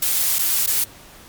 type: noise with dropouts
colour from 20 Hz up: blue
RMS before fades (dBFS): -19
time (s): 0.02-0.84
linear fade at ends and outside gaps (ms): 5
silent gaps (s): 0.386-0.39 / 0.663-0.673
effects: pink hiss -44 dBFS RMS until 1.28 s + MP3 96 kbps